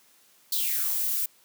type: noise with high-pass filter sweep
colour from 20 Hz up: violet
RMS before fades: -27 dBFS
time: 0.52-1.26 s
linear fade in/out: 5 ms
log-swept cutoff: 4300 to 250 Hz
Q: 5.7
effects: white hiss -60 dBFS RMS until 1.44 s + high-pass 150 Hz 12 dB/octave